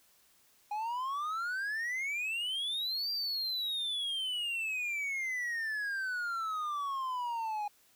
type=exponential two-way sweep; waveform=triangle; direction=up then down; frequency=819 to 4752 to 819 Hz; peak=-31 dBFS; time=0.71-7.68 s; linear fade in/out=5 ms; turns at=3.11 s; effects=white hiss -66 dBFS RMS until 7.95 s